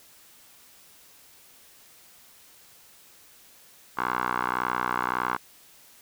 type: tone with band-pass filter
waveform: 10% pulse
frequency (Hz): 61.74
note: B1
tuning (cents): 0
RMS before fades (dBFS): -28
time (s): 3.97-5.37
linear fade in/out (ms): 10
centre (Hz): 1200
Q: 6.3
effects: white hiss -54 dBFS RMS until 6.01 s